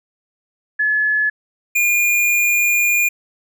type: tone pair in turn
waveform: sine / square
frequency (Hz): 1712 / 2421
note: A6 / D#7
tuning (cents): -48 / -48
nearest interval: tritone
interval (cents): 600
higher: second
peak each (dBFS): -14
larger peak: neither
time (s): 0.79-1.3 / 1.75-3.09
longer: second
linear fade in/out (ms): 10
effects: none